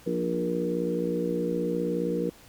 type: harmonic tone with a mistuned harmonic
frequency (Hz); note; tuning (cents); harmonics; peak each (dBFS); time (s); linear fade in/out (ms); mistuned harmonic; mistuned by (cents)
59.2; A#1; +27; 3 / 4 / 5 / 6 / 7 / 8; -31 / -36 / -33 / -34 / -38 / -29; 0.06-2.3; 10; 6; -20
effects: pink hiss -53 dBFS RMS until 2.48 s